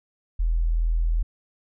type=tone; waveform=sine; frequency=41.2 Hz; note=E1; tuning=in tune; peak=-19 dBFS; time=0.39-1.23 s; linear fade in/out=10 ms; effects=none